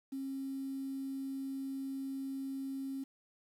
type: tone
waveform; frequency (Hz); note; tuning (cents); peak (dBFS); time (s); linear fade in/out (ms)
triangle; 270; C#4; -45; -33; 0.12-3.04; 10
effects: tanh soft clip ceiling -35 dBFS + 10-bit